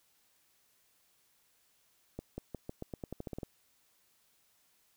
accelerating click train, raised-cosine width 2 ms, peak -26 dBFS, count 13, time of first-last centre 2.19-3.432 s, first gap 190 ms, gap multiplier 0.88, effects white hiss -71 dBFS RMS until 4.96 s

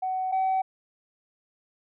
sine tone pair in turn, 750 / 760 Hz, F#5 / F#5, +23 / +46 cents, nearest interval unison, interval 23 cents, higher second, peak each -25 / -20 dBFS, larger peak second, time 0.02-0.32 / 0.32-0.62 s, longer neither, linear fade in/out 10 ms, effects tanh soft clip ceiling -20 dBFS

